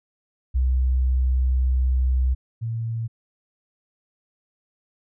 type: tone pair in turn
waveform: sine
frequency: 63.9 / 114.15 Hz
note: C2 / A#2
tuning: -40 / -36 cents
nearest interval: minor seventh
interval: 1004 cents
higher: second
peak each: -17 / -24 dBFS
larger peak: first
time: 0.54-2.35 / 2.61-3.08 s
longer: first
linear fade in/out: 20 ms
effects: none